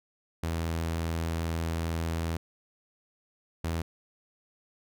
sawtooth tone pair in turn, 82.41 / 82.41 Hz, E2 / E2, 0 / 0 cents, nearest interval unison, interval 0 cents, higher neither, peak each -25 dBFS, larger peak neither, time 0.43-2.37 / 3.64-3.82 s, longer first, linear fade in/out 5 ms, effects none

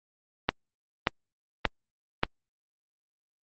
click train, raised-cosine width 0.3 ms, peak -5 dBFS, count 4, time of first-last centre 0.49-2.234 s, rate 1.72 Hz, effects low-pass 4000 Hz 12 dB/octave + Opus 24 kbps

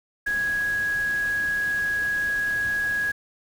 sine tone in noise, 1661.2 Hz, G#6, in tune, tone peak -22 dBFS, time 0.26-3.12 s, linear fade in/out 10 ms, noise pink, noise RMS -40 dBFS, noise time 0.26-3.12 s, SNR +15 dB, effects none

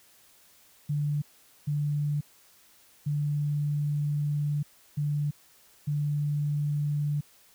sine tone bursts at uneven times, 146.83 Hz, D3, in tune, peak -25 dBFS, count 5, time 0.89-1.22 / 1.67-2.21 / 3.06-4.63 / 4.97-5.31 / 5.87-7.21 s, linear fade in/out 10 ms, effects white hiss -59 dBFS RMS until 7.54 s

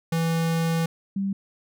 square / sine tone pair in turn, 164.81 / 195.99 Hz, E3 / G3, 0 / 0 cents, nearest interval minor third, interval 300 cents, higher second, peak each -22 / -23 dBFS, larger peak first, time 0.12-0.86 / 1.16-1.33 s, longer first, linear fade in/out 5 ms, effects none

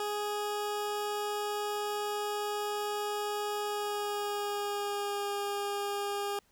20% pulse tone with pitch glide, 415.3 to 405.6 Hz, G#4 to G#4, 0 to -41 cents, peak -27 dBFS, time 0-6.39 s, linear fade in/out 2 ms, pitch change -41 cents, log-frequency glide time 3.64-5.31 s, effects pink hiss -68 dBFS RMS until 6.51 s

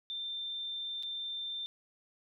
sine tone with dropouts, 3577 Hz, A7, 28 cents sharp, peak -36 dBFS, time 0.1-1.66 s, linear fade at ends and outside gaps 0 ms, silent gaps 1.026-1.033 s, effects none

